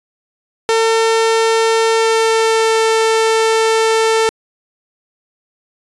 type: tone with pitch glide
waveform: sawtooth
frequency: 450 to 446.1 Hz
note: A4 to A4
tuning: +39 to +24 cents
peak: -7 dBFS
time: 0.69-4.29 s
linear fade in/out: 0 ms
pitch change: -15 cents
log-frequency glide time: 1.92-2.83 s
effects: resampled to 22050 Hz